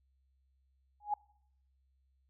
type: tone with exponential growth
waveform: sine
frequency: 830.6 Hz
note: G#5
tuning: in tune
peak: -26 dBFS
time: 1-1.14 s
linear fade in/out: 5 ms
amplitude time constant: 29 ms
effects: noise-tail reverb RT60 0.7 s tail -25 dB re dry + added 66 Hz sine -70 dBFS peak until 2.29 s